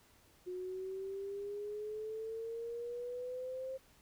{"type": "exponential sweep", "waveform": "sine", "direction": "up", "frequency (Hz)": [361.2, 530], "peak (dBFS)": -39, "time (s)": [0.46, 3.78], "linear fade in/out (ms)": 20, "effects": ["pink hiss -66 dBFS RMS until 4.01 s"]}